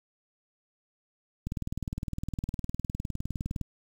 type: click train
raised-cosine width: 5 ms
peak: -20 dBFS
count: 43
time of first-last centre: 1.47-3.613 s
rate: 19.6 Hz
effects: 8-bit